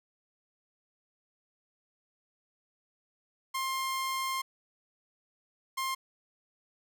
sawtooth tone bursts at uneven times, 1059 Hz, C6, 21 cents sharp, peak -27 dBFS, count 2, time 3.54-4.42 / 5.77-5.95 s, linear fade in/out 10 ms, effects none

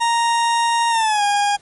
40% pulse tone with pitch glide, 932.3 to 816.3 Hz, A#5 to G#5, 0 to -30 cents, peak -14 dBFS, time 0-1.57 s, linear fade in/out 20 ms, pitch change -230 cents, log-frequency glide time 0.9-1.23 s, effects pink hiss -52 dBFS RMS until 1.61 s + MP3 48 kbps

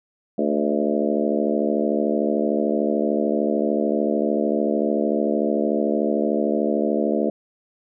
harmonic tone with a mistuned harmonic, 73.42 Hz, D2, in tune, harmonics 3 / 4 / 5 / 6 / 7 / 8 / 9, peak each -24 / -25 / -26 / -27 / -27 / -28 / -29 dBFS, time 0.38-7.3 s, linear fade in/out 5 ms, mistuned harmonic 8, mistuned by +29 cents, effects none

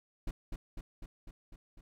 brown noise with echo, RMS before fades -34 dBFS, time 0.27-0.31 s, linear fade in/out 5 ms, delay 250 ms, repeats 6, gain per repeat -3 dB, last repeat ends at 1.81 s, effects none

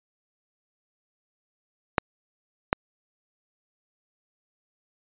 clicks, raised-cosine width 0.5 ms, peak -3 dBFS, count 2, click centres 1.982 / 2.729 s, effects resampled to 8000 Hz

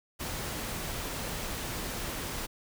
pink noise, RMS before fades -36 dBFS, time 0.19-2.47 s, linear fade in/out 20 ms, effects none

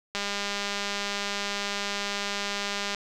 click train, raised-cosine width 0.2 ms, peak -13 dBFS, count 566, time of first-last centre 0.15-2.947 s, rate 202 Hz, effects none

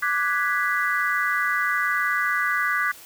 sine chord, G# half-diminished seventh, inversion second, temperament equal, 1174.7 / 1480 / 1661.2 / 1975.5 Hz, D6 / F#6 / G#6 / B6, 0 / 0 / 0 / 0 cents, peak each -26 dBFS, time 0.02-2.92 s, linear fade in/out 10 ms, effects white hiss -45 dBFS RMS until 3.05 s

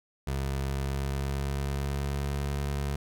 25% pulse tone with pitch glide, 68.1 to 70.5 Hz, C#2 to C#2, -30 to +30 cents, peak -25 dBFS, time 0.27-2.96 s, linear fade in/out 5 ms, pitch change +60 cents, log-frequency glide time 0.7-2.5 s, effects none

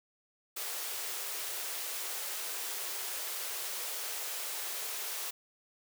white high-pass noise, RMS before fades -38 dBFS, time 0.56-5.31 s, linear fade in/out 10 ms, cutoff 360 Hz, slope 48 dB/octave, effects none

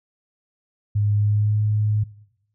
sine tone with pitch glide, 103.6 to 106.02 Hz, G#2 to G#2, -4 to +36 cents, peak -17 dBFS, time 0.95-2.04 s, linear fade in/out 10 ms, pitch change +40 cents, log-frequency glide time 1.15-1.6 s, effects noise-tail reverb RT60 0.8 s tail -20 dB re dry

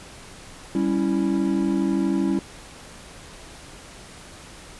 triangle chord, C# diminished, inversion second, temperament equal, 196 / 277.2 / 329.6 Hz, G3 / C#4 / E4, 0 / 0 / 0 cents, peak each -22 dBFS, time 0.75-2.39 s, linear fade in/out 2 ms, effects pink hiss -43 dBFS RMS until 4.79 s + resampled to 24000 Hz

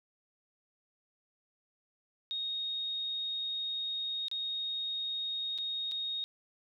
sine tone with dropouts, 3729 Hz, A#7, in tune, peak -33 dBFS, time 2.31-6.24 s, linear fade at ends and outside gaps 0 ms, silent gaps 4.283-4.314 / 5.578-5.585 / 5.914-5.919 s, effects none

